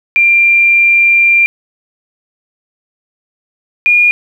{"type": "tone pair in turn", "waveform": "sine", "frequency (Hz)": [2379, 2428], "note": ["D7", "D#7"], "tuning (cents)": [22, -43], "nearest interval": "unison", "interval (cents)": 35, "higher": "second", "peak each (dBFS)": -5, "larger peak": "neither", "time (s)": [[0.16, 1.46], [3.86, 4.11]], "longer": "first", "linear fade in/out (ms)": 0, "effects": ["7-bit"]}